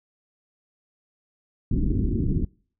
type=low-pass noise; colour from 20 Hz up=pink; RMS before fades=-23 dBFS; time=1.71-2.45 s; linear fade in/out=5 ms; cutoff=350 Hz; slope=48 dB/octave; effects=noise-tail reverb RT60 0.5 s tail -26 dB re dry